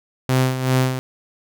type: tone with tremolo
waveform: sawtooth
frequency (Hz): 129.5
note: C3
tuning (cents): -17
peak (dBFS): -10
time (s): 0.29-0.99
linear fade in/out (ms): 0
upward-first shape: sine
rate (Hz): 2.6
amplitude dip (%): 65
effects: none